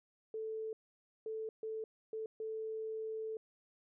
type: tone bursts at uneven times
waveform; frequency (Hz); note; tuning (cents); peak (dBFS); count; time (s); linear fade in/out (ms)
sine; 440; A4; 0; -38; 5; 0.34-0.73 / 1.26-1.49 / 1.63-1.84 / 2.13-2.26 / 2.4-3.37; 2
effects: none